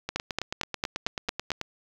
two click trains, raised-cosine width 0.2 ms, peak -13 / -9 dBFS, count 15 / 7, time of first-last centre 0.09-1.613 / 0.16-1.517 s, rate 9.19 / 4.42 Hz, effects low-pass 7000 Hz 12 dB/octave + 7-bit

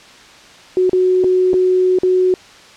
sine tone with dropouts, 368.5 Hz, F#4, 7 cents flat, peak -10 dBFS, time 0.77-2.34 s, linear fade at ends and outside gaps 1 ms, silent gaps 0.895-0.931 / 1.238-1.243 / 1.533-1.54 / 1.987-2.033 s, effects white hiss -41 dBFS RMS until 2.76 s + low-pass 5000 Hz 12 dB/octave

